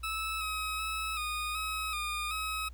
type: tone with pitch steps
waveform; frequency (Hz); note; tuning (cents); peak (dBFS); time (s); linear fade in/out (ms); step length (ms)
20% pulse; 1306 / 1273 / 1296 / 1232 / 1277 / 1216 / 1277; E6 / D#6 / E6 / D#6 / D#6 / D#6 / D#6; -17 / +39 / -30 / -17 / +45 / -40 / +45; -28; 0.03-2.69; 10; 380
effects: added 60 Hz sine -44 dBFS peak until 2.73 s + pink hiss -66 dBFS RMS until 2.73 s